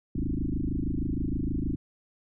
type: tone with frequency modulation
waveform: sine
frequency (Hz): 123.2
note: B2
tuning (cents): -4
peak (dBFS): -26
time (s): 0.15-1.76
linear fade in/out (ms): 5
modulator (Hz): 26.4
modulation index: 7.2
effects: none